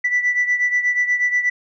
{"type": "beating tone pair", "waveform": "sine", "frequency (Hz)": [1970, 1978.3], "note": ["B6", "B6"], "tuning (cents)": [-5, 2], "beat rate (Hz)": 8.3, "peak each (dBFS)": [-16, -21], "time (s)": [0.04, 1.5], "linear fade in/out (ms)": 10, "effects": ["tanh soft clip ceiling -11 dBFS"]}